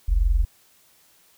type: tone pair together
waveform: sine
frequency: 43.8 / 65.41 Hz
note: F1 / C2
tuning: +6 / 0 cents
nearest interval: perfect fifth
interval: 694 cents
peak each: -17 / -24 dBFS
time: 0.08-0.45 s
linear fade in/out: 10 ms
effects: white hiss -58 dBFS RMS until 1.37 s